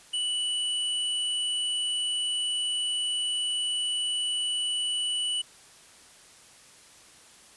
square tone, 2960 Hz, F#7, in tune, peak -27 dBFS, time 0.13-5.42 s, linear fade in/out 10 ms, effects white hiss -53 dBFS RMS until 7.56 s + resampled to 24000 Hz

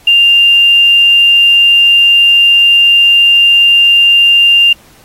sine tone with quantisation, 2794 Hz, F7, in tune, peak -3 dBFS, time 0.07-4.73 s, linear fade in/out 5 ms, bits 5, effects pink hiss -43 dBFS RMS until 5.04 s + AAC 48 kbps

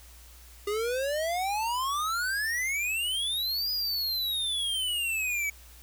square exponential two-way sweep, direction up then down, 402.5 to 4978 to 2259 Hz, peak -28 dBFS, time 0.67-5.5 s, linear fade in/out 5 ms, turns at 3.71 s, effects added 60 Hz sine -50 dBFS peak until 5.82 s + white hiss -54 dBFS RMS until 5.82 s

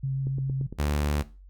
sine tone with vibrato, 134.6 Hz, C3, 49 cents sharp, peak -25 dBFS, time 0.03-0.67 s, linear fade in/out 10 ms, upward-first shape triangle, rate 7.1 Hz, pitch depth 15 cents each way
click train, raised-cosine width 3 ms, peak -24 dBFS, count 5, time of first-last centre 0.27-0.726 s, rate 8.77 Hz
sawtooth tone, 73.42 Hz, D2, in tune, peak -20 dBFS, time 0.78-1.23 s, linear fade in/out 20 ms
effects noise-tail reverb RT60 0.3 s tail -17 dB re dry + added 47 Hz sine -46 dBFS peak until 1.49 s

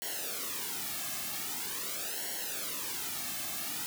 white noise with flanger, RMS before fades -37 dBFS, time 0.02-3.86 s, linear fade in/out 0 ms, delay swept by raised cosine 0.81 to 2.11 ms, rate 0.44 Hz, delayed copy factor -0.85, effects none

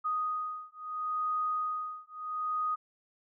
sine beating tone pair, 1244.5 / 1245.24 Hz, D#6 / D#6, 0 / +1 cents, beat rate 0.74 Hz, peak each -34 / -34 dBFS, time 0.04-2.76 s, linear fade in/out 20 ms, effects none

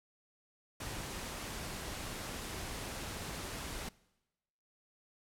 pink noise, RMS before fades -42 dBFS, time 0.8-3.89 s, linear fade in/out 5 ms, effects noise-tail reverb RT60 1.0 s tail -22 dB re dry + low-pass 12000 Hz 12 dB/octave

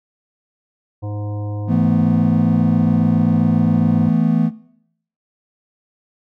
harmonic tone, 103.83 Hz, G#2, in tune, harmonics 1 / 3 / 5 / 7 / 9 / 10, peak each -23 / -33 / -35 / -39 / -43 / -47 dBFS, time 1.02-4.1 s, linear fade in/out 20 ms
triangle chord, E suspended fourth, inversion none, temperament just, 164.81 / 219.8 / 247.2 Hz, E3 / A3 / B3, 0 / -2 / +2 cents, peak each -15 / -16 / -17 dBFS, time 1.67-4.51 s, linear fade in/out 50 ms
effects noise-tail reverb RT60 0.7 s tail -19 dB re dry

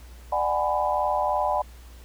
sine chord, G# half-diminished seventh, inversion second, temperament just, 598 / 747.5 / 830.6 / 996.7 Hz, D5 / F#5 / G#5 / B5, +31 / +17 / 0 / +16 cents, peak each -27 dBFS, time 0.32-1.62 s, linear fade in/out 5 ms, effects added 60 Hz sine -43 dBFS peak until 2.04 s + pink hiss -53 dBFS RMS until 2.04 s

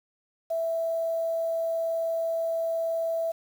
sine tone with quantisation, 659 Hz, E5, 1 cent flat, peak -25 dBFS, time 0.5-3.32 s, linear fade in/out 10 ms, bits 8, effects none

